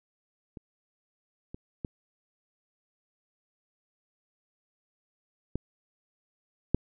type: clicks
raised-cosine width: 3 ms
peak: -29 / -27 / -20 / -17 / -9 dBFS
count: 5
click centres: 0.572 / 1.545 / 1.848 / 5.556 / 6.746 s
effects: none